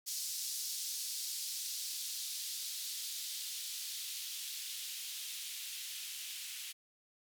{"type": "noise with band-pass filter sweep", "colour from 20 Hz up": "violet", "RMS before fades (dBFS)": -42, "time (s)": [0.06, 6.73], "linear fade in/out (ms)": 20, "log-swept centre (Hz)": [5000, 2800], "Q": 1.6, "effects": []}